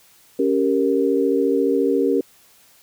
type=chord; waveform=sine; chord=G diminished; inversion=second; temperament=equal; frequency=277.2 / 392 / 466.2 Hz; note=Db4 / G4 / Bb4; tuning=0 / 0 / 0 cents; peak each=-20 dBFS; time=0.39-2.21 s; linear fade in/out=5 ms; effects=white hiss -53 dBFS RMS until 2.82 s